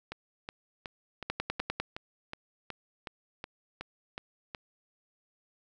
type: two click trains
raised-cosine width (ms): 0.3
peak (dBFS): -22 / -15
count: 13 / 6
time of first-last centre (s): 0.12-4.548 / 1.3-1.8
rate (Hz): 2.71 / 10
effects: none